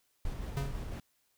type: noise with tremolo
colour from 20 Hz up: brown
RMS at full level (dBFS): -37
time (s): 0.25-1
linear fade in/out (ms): 2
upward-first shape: square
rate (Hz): 6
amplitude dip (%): 25
type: tone with exponential decay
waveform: square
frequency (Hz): 138.59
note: C#3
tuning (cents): 0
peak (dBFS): -29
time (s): 0.57-0.87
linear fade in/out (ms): 0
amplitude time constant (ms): 65
effects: white hiss -74 dBFS RMS until 1.37 s